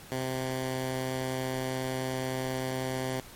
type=tone; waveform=10% pulse; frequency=130 Hz; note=C3; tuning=11 cents flat; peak=-22 dBFS; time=0.12-3.2 s; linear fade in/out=0 ms; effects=pink hiss -49 dBFS RMS until 3.35 s + MP3 64 kbps